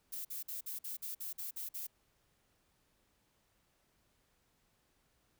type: noise bursts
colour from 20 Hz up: violet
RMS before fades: -42 dBFS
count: 10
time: 0.12-1.87 s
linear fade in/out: 10 ms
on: 130 ms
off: 50 ms
effects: pink hiss -75 dBFS RMS until 5.39 s